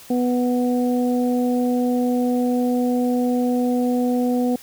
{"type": "harmonic tone", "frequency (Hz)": 246.9, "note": "B3", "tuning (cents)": 0, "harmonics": [1, 2, 3], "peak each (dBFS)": [-18, -24, -29], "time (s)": [0.1, 4.56], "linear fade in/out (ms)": 5, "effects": ["white hiss -44 dBFS RMS until 4.62 s"]}